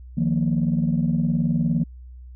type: chord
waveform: sine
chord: Eb suspended second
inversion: none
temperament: just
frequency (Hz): 155.56 / 175.01 / 233.3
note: Eb3 / F3 / Bb3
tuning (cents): 0 / +4 / +2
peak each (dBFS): -22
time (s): 0.17-1.84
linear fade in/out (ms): 10
effects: tanh soft clip ceiling -12 dBFS + added 62 Hz sine -38 dBFS peak until 2.35 s